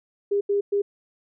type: tone bursts at uneven times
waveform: sine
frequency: 404.2 Hz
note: G#4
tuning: 47 cents flat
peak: -19 dBFS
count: 3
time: 0.31-0.41 / 0.49-0.61 / 0.72-0.82 s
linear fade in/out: 10 ms
effects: none